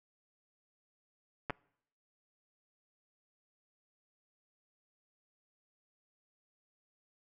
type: clicks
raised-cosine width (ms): 0.5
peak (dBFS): -20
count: 2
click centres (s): 1.498 / 1.505
effects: noise-tail reverb RT60 0.7 s tail -25 dB re dry